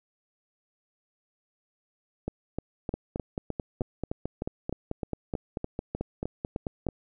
two click trains, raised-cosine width 2 ms, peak -17 / -17 dBFS, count 19 / 16, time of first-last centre 2.94-6.887 / 2.28-6.867 s, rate 4.56 / 3.27 Hz, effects none

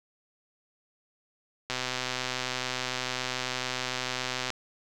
click train, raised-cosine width 0.2 ms, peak -13 dBFS, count 357, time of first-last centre 1.7-4.503 s, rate 127 Hz, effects none

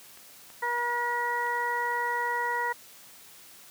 clicks, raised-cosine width 0.3 ms, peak -33 dBFS, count 5, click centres 0.174 / 0.502 / 0.785 / 0.9 / 1.467 s
harmonic tone, 479.6 Hz, A#4, 49 cents sharp, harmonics 1 / 2 / 3 / 4, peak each -36 / -29 / -36 / -31 dBFS, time 0.62-2.73 s, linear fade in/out 10 ms
effects white hiss -51 dBFS RMS until 3.7 s + high-pass 100 Hz 12 dB/octave

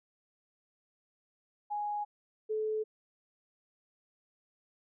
sine tone pair in turn, 830.6 / 432.9 Hz, G#5 / A4, 0 / -28 cents, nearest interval major seventh, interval 1128 cents, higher first, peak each -32 / -30 dBFS, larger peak second, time 1.7-2.05 / 2.49-2.84 s, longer neither, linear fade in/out 20 ms, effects none

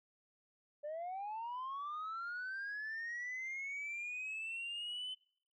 sine linear sweep, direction up, 578 to 3053 Hz, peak -38 dBFS, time 0.83-5.15 s, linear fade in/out 20 ms, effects noise-tail reverb RT60 0.6 s tail -26 dB re dry + tanh soft clip ceiling -38 dBFS

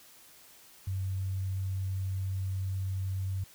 sine tone, 95.3 Hz, G2, 48 cents flat, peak -30 dBFS, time 0.87-3.44 s, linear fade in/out 5 ms, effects white hiss -56 dBFS RMS until 3.54 s

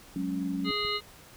sine chord, F# suspended second, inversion none, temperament just, 185 / 208.1 / 277.5 Hz, F#3 / G#3 / C#4, 0 / +4 / +2 cents, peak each -33 / -37 / -31 dBFS, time 0.16-0.71 s, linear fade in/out 2 ms
harmonic tone, 415.3 Hz, G#4, in tune, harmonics 1 / 3 / 5 / 7 / 9 / 10, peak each -35 / -34 / -35 / -35 / -37 / -34 dBFS, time 0.64-1.01 s, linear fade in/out 50 ms
clicks, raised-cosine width 5 ms, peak -33 dBFS, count 2, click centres 0.699 / 0.85 s
effects pink hiss -52 dBFS RMS until 1.36 s

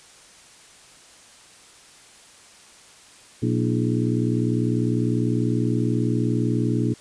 harmonic tone with a mistuned harmonic, 60 Hz, B1, 49 cents flat, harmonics 2 / 3 / 4 / 5 / 6 / 7, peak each -23 / -30 / -25 / -26 / -29 / -32 dBFS, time 3.42-6.94 s, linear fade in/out 10 ms, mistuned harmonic 6, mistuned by -100 cents, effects white hiss -49 dBFS RMS until 7 s + resampled to 22050 Hz

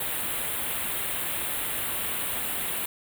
white band-stop noise, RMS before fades -30 dBFS, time 0-2.86 s, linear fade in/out 5 ms, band 3700 to 8500 Hz, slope 48 dB/octave, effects none

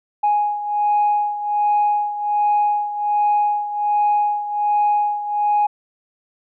sine beating tone pair, 830.6 / 831.9 Hz, G#5 / G#5, 0 / +3 cents, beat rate 1.3 Hz, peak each -16 / -21 dBFS, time 0.23-5.67 s, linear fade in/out 10 ms, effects tanh soft clip ceiling -10 dBFS

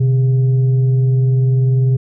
sine tone with frequency modulation, 127.9 Hz, C3, 39 cents flat, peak -10 dBFS, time 0-1.97 s, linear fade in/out 10 ms, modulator 276 Hz, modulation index 0.29, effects none

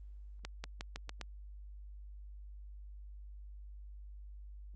accelerating click train, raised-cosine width 0.2 ms, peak -24 dBFS, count 6, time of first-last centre 0.45-1.213 s, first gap 190 ms, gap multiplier 0.89, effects added 50 Hz sine -47 dBFS peak until 4.75 s + Opus 24 kbps

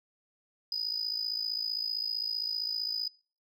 sine tone with amplitude modulation, 4978 Hz, D#8, in tune, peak -25 dBFS, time 0.72-3.08 s, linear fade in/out 2 ms, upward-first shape sine, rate 55.4 Hz, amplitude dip 85%, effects noise-tail reverb RT60 0.4 s tail -25 dB re dry + tanh soft clip ceiling -26 dBFS

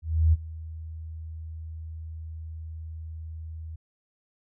sine tone with ADSR envelope, 80.1 Hz, E2, 49 cents flat, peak -15 dBFS, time 0.02-3.76 s, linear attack 310 ms, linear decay 29 ms, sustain -20 dB, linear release 7 ms, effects none

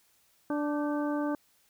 harmonic tone with a mistuned harmonic, 293.7 Hz, D4, in tune, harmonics 1 / 2 / 3 / 4 / 5, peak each -29 / -35 / -39 / -41 / -43 dBFS, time 0.5-1.35 s, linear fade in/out 2 ms, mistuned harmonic 5, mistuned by +78 cents, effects white hiss -67 dBFS RMS until 1.69 s

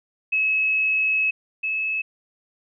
sine tone pair in turn, 2577 / 2593 Hz, E7 / E7, -40 / -29 cents, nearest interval unison, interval 11 cents, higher second, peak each -18 / -22 dBFS, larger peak first, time 0.32-1.31 / 1.63-2.02 s, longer first, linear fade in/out 10 ms, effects none

